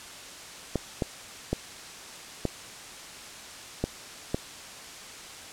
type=clicks; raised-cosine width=2 ms; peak=-12 dBFS; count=6; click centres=0.757 / 1.022 / 1.53 / 2.453 / 3.84 / 4.345 s; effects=white hiss -43 dBFS RMS until 5.52 s + low-pass 8000 Hz 12 dB/octave